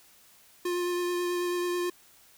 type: tone with vibrato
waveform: square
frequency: 353.4 Hz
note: F4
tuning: 21 cents sharp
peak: -28 dBFS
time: 0.65-1.9 s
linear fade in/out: 5 ms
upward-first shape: triangle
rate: 9.2 Hz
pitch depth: 16 cents each way
effects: white hiss -58 dBFS RMS until 2.37 s